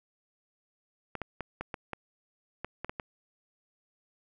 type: clicks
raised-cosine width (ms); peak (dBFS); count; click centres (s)
0.5; -20; 10; 1.153 / 1.217 / 1.407 / 1.61 / 1.742 / 1.933 / 2.646 / 2.846 / 2.895 / 2.998
effects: none